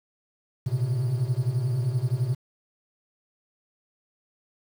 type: tone cluster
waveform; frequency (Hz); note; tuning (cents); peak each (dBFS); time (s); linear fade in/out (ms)
triangle; 114.4 / 126.6 / 137.4; A#2 / B2 / C#3; -32 / +43 / -15; -27 / -23 / -29; 0.66-2.35; 10
effects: 8-bit